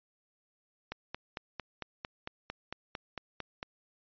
click train, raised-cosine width 0.3 ms, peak -21 dBFS, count 13, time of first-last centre 0.92-3.629 s, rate 4.43 Hz, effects resampled to 11025 Hz

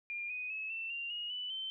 sine tone with pitch steps, 2404 / 2492 / 2583 / 2677 / 2774 / 2875 / 2980 / 3089 Hz, D7 / D#7 / E7 / E7 / F7 / F7 / F#7 / G7, +40 / +2 / -36 / +26 / -12 / +50 / +12 / -26 cents, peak -37 dBFS, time 0.1-1.7 s, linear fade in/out 0 ms, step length 200 ms, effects none

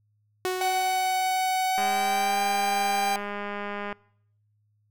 sawtooth tone with exponential decay, 369.4 Hz, F#4, 3 cents flat, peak -20 dBFS, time 0.45-1.74 s, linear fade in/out 0 ms, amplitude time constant 280 ms
45% pulse tone with pitch glide, 749 to 793.1 Hz, F#5 to G5, +21 to +20 cents, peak -23 dBFS, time 0.61-3.16 s, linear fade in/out 2 ms, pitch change +99 cents, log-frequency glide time 1.67-2.4 s
click train, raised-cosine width 0.5 ms, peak -19 dBFS, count 439, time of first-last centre 1.78-3.927 s, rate 204 Hz
effects noise-tail reverb RT60 0.7 s tail -24 dB re dry + added 105 Hz sine -65 dBFS peak until 4.9 s

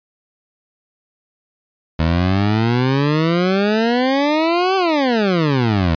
20% pulse exponential two-way sweep, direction up then down, 78.6 to 388.8 to 78.6 Hz, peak -9 dBFS, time 1.99-5.95 s, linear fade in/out 5 ms, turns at 4.76 s, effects resampled to 11025 Hz

